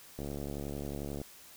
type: click train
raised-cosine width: 2 ms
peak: -26 dBFS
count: 74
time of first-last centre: 0.19-1.215 s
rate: 71.2 Hz
effects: white hiss -54 dBFS RMS until 1.56 s